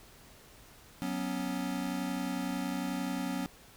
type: chord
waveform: square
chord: F# suspended fourth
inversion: none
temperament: equal with one note detuned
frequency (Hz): 185 / 246.1 / 277.2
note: F#3 / B3 / C#4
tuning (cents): 0 / -6 / 0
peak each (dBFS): -38 / -38 / -37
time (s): 1.02-3.46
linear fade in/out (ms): 0
effects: pink hiss -56 dBFS RMS until 3.76 s